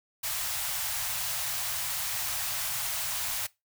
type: band-stop noise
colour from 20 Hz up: white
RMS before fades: -32 dBFS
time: 0.23-3.47 s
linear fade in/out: 10 ms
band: 150 to 600 Hz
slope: 48 dB/octave
effects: noise-tail reverb RT60 0.2 s tail -20 dB re dry